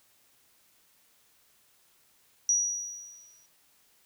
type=tone with exponential decay; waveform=sine; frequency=5800 Hz; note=F#8; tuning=35 cents flat; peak=-20 dBFS; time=2.49-3.46 s; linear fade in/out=1 ms; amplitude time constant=210 ms; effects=white hiss -65 dBFS RMS until 4.05 s